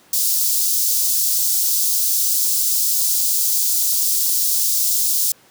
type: high-pass noise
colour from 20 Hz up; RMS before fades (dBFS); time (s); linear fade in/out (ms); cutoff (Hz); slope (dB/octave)
white; -18; 0.13-5.32; 2; 4700; 24
effects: pink hiss -51 dBFS RMS until 5.5 s + high-pass 150 Hz 12 dB/octave